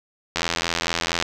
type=click train; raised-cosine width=0.2 ms; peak=-4 dBFS; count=74; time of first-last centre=0.36-1.225 s; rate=84.4 Hz; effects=none